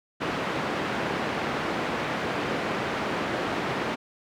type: band-pass noise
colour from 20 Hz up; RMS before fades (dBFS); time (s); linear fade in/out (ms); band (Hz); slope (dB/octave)
pink; -29; 0.2-3.96; 20; 200 to 2300; 12
effects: none